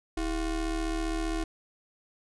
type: ring-modulated tone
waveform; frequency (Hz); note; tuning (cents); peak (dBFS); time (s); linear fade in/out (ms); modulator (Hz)
square; 181.6; F#3; -32; -26; 0.17-1.44; 5; 144
effects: resampled to 24000 Hz